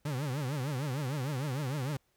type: tone with vibrato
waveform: 40% pulse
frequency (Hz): 138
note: C#3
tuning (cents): -7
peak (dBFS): -31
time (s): 0.05-1.97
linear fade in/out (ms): 5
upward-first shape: triangle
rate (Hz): 6.6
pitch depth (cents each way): 230
effects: pink hiss -74 dBFS RMS until 2.16 s